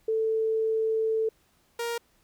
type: tone pair in turn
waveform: sine / sawtooth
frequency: 442.8 / 469.1 Hz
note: A4 / A#4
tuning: +11 / +11 cents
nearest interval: minor second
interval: 100 cents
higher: second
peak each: -23 / -25 dBFS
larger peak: first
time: 0.08-1.29 / 1.79-1.98 s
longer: first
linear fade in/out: 5 ms
effects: pink hiss -66 dBFS RMS until 2.23 s